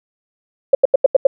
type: tone bursts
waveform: sine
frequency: 544 Hz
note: C#5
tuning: 33 cents flat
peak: -4 dBFS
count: 6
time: 0.73-1.27 s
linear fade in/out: 5 ms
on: 20 ms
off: 84 ms
effects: none